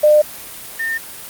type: tone pair in turn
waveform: sine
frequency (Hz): 602 / 1814.9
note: D5 / A#6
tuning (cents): +43 / -47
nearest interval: octave + perfect fifth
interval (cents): 1910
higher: second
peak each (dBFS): -7 / -18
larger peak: first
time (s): 0.03-0.22 / 0.79-0.98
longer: neither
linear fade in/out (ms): 10
effects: white hiss -33 dBFS RMS until 1.29 s + Opus 32 kbps